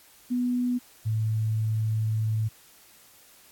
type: tone pair in turn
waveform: sine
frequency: 246.5 / 109.8 Hz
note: B3 / A2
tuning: -3 / -3 cents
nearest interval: octave + major second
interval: 1400 cents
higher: first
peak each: -23 dBFS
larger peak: neither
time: 0.3-0.79 / 1.05-2.49 s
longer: second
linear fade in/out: 20 ms
effects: white hiss -55 dBFS RMS until 3.51 s + AAC 64 kbps